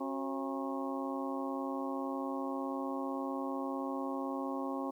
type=harmonic tone with a mistuned harmonic; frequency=135.6 Hz; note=C#3; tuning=38 cents flat; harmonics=2 / 3 / 4 / 5 / 6 / 7 / 8; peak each=-37 / -44 / -42 / -47 / -44 / -47 / -43 dBFS; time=0-4.91 s; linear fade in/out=10 ms; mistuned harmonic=3; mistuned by=-150 cents; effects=11-bit